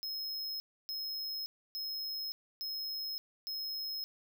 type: tone bursts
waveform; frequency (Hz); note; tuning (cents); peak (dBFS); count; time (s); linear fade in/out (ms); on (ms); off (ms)
square; 5150; E8; -41; -37; 5; 0.03-4.04; 0; 570; 290
effects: none